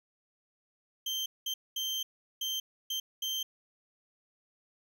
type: tone bursts at uneven times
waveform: 35% pulse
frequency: 3136 Hz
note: G7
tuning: in tune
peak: -30 dBFS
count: 6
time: 1.06-1.26 / 1.46-1.54 / 1.76-2.03 / 2.41-2.6 / 2.9-3 / 3.22-3.43 s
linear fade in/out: 5 ms
effects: none